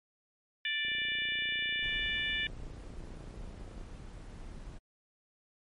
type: harmonic tone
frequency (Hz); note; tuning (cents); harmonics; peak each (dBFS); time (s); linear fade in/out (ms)
587.3; D5; 0; 3 / 4 / 5 / 6; -35 / -36 / -37 / -38; 0.65-2.47; 2
type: click train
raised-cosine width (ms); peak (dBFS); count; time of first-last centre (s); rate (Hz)
2; -38; 89; 0.85-3.813; 29.7
type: noise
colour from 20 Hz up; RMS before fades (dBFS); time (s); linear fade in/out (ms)
brown; -45; 1.82-4.79; 20
effects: MP3 48 kbps

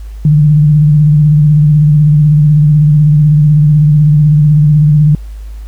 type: tone with vibrato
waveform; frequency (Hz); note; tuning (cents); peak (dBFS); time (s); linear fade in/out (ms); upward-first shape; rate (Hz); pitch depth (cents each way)
sine; 150; D3; +37; -3; 0.25-5.15; 2; sine; 16; 52
effects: added 52 Hz sine -22 dBFS peak until 5.67 s + pink hiss -46 dBFS RMS until 5.67 s

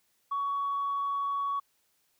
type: tone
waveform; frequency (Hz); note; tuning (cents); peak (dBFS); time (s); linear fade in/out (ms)
sine; 1122; C#6; +21; -27; 0.31-1.6; 10
effects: tanh soft clip ceiling -24 dBFS + white hiss -72 dBFS RMS until 2.19 s

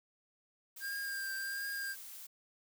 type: noise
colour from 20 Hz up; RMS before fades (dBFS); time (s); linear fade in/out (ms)
blue; -49; 0.76-2.27; 10
type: tone with vibrato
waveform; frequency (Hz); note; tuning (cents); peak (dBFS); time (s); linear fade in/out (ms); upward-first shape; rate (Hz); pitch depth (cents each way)
square; 1600; G6; +35; -38; 0.8-1.96; 50; triangle; 1.4; 29
effects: none

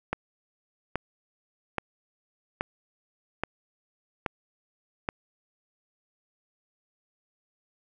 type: click train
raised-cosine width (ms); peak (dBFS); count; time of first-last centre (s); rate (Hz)
0.5; -12; 7; 0.13-5.089; 1.21
effects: none

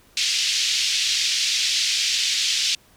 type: band-pass noise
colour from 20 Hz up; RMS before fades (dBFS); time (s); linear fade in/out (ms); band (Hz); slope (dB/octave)
white; -22; 0.17-2.75; 2; 2500 to 5700; 24
effects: pink hiss -55 dBFS RMS until 2.96 s

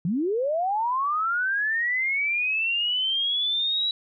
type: linear sweep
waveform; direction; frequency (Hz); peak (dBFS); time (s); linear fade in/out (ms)
sine; up; 153.6 to 3918; -22; 0.05-3.91; 2
effects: none

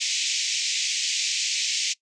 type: band-pass noise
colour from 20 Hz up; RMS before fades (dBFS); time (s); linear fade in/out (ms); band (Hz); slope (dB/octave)
white; -26; 0-1.94; 20; 2200 to 7100; 48
effects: noise-tail reverb RT60 0.1 s tail -21 dB re dry + resampled to 22050 Hz

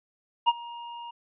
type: tone with ADSR envelope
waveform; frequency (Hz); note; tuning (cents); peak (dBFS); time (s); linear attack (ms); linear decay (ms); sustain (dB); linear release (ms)
square; 944; A#5; +22; -16; 0.46-1.11; 25; 35; -22; 8
effects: resampled to 8000 Hz

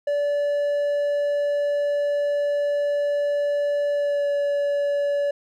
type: tone with pitch glide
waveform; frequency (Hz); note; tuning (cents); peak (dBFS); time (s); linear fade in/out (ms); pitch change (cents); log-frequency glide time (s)
triangle; 578 to 572.4; D5 to D5; -28 to -45; -18; 0.07-5.31; 5; -17; 3.93-4.28
effects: none

